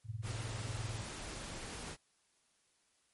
sine tone with tremolo, 110 Hz, A2, in tune, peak -35 dBFS, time 0.04-1.04 s, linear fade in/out 50 ms, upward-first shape sine, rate 20 Hz, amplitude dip 90%
pink noise, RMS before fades -45 dBFS, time 0.22-1.97 s, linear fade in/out 50 ms
effects white hiss -74 dBFS RMS until 3.13 s + MP3 48 kbps

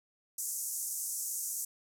pink band-pass noise, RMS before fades -37 dBFS, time 0.38-1.65 s, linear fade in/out 5 ms, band 6200 to 14000 Hz, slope 48 dB/octave, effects none

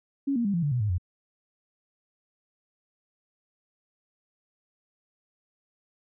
sine tone with pitch steps, 277.2 / 235.8 / 200.6 / 170.64 / 145.15 / 123.48 / 105.04 / 89.35 Hz, C#4 / A#3 / G3 / F3 / D3 / B2 / G#2 / F2, 0 / +20 / +40 / -40 / -20 / 0 / +20 / +40 cents, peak -23 dBFS, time 0.27-0.982 s, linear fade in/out 10 ms, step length 89 ms, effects none

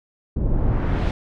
brown noise with low-pass filter sweep, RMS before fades -20 dBFS, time 0.36-1.11 s, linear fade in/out 2 ms, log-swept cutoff 360 to 4400 Hz, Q 0.81, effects none

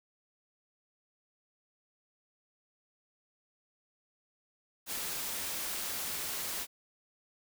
white band-stop noise, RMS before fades -37 dBFS, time 4.86-6.67 s, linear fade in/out 50 ms, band 100 to 150 Hz, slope 96 dB/octave, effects none

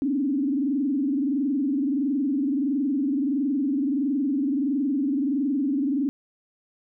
sine tone with frequency modulation, 277.2 Hz, C#4, in tune, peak -21 dBFS, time 0.02-6.09 s, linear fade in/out 0 ms, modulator 21.5 Hz, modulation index 1.2, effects none

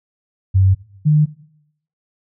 sine tone pair in turn, 95.4 / 151.44 Hz, G2 / D#3, -47 / -47 cents, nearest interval minor sixth, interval 800 cents, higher second, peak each -9 dBFS, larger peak neither, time 0.54-0.75 / 1.05-1.26 s, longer neither, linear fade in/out 20 ms, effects noise-tail reverb RT60 0.7 s tail -18 dB re dry

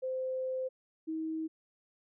sine tone pair in turn, 518 / 318.7 Hz, C5 / D#4, -17 / +42 cents, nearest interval minor sixth, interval 841 cents, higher first, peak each -32 / -33 dBFS, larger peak first, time 0.02-0.69 / 1.07-1.48 s, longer first, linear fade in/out 20 ms, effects none

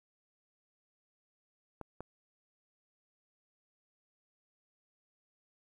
clicks, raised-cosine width 1 ms, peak -28 dBFS, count 2, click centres 1.813 / 2.006 s, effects 11-bit

